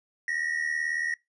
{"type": "tone pair together", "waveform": "triangle", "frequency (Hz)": [1841, 1919.3], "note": ["A#6", "B6"], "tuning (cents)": [-22, -50], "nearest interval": "minor second", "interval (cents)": 72, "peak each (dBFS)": [-29, -27], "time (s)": [0.28, 1.14], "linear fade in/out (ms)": 2, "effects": ["noise-tail reverb RT60 0.2 s tail -24 dB re dry", "resampled to 24000 Hz"]}